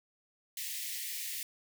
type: high-pass noise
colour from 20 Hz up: white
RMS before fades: -39 dBFS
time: 0.57-1.43 s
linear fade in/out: 2 ms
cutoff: 1800 Hz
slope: 96 dB/octave
effects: none